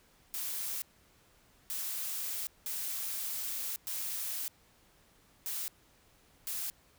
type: noise bursts at uneven times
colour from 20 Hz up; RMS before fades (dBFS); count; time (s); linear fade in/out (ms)
blue; -37; 6; 0.34-0.82 / 1.7-2.47 / 2.66-3.76 / 3.87-4.48 / 5.46-5.68 / 6.47-6.7; 0
effects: pink hiss -65 dBFS RMS until 6.98 s